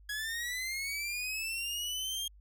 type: linear sweep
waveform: sawtooth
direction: up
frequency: 1661.2 to 3236 Hz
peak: -31 dBFS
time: 0.09-2.28 s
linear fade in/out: 5 ms
effects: added 50 Hz sine -54 dBFS peak until 2.4 s